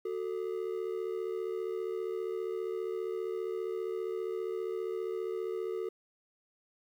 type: ring-modulated tone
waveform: triangle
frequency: 407.7 Hz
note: G#4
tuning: 32 cents flat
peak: -28 dBFS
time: 0.05-5.89 s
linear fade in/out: 5 ms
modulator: 37.5 Hz
effects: 11-bit